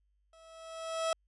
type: tone with level ramp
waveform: 30% pulse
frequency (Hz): 651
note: E5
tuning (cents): -22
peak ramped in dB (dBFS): -55 to -25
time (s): 0.33-1.13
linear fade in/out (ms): 2
effects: added 50 Hz sine -70 dBFS peak until 1.27 s + resampled to 24000 Hz